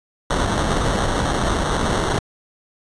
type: noise with sample-and-hold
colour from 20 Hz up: pink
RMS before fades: -20 dBFS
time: 0.3-2.19 s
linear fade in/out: 5 ms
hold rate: 2450 Hz
effects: resampled to 22050 Hz